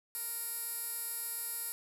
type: tone with band-pass filter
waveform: 15% pulse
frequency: 466.4 Hz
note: A#4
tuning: 1 cent sharp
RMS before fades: -39 dBFS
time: 0.15-1.72 s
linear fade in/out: 0 ms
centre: 12000 Hz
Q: 6.7
effects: none